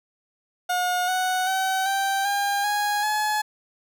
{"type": "tone with pitch steps", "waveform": "30% pulse", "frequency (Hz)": [720, 740.2, 761.1, 782.4, 804.4, 827.1, 850.3], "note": ["F#5", "F#5", "F#5", "G5", "G5", "G#5", "G#5"], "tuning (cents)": [-47, 0, 49, -4, 44, -7, 41], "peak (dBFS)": -19, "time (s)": [0.69, 3.42], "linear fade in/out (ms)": 10, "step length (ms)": 390, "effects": []}